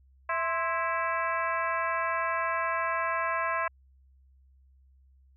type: harmonic tone with a mistuned harmonic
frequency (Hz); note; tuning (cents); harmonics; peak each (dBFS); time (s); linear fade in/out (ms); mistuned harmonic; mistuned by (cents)
329.6; E4; 0; 2 / 3 / 4 / 5 / 6 / 7 / 8; -34 / -30 / -35 / -34 / -38 / -40 / -42; 0.29-3.68; 5; 3; +100
effects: added 66 Hz sine -57 dBFS peak until 5.36 s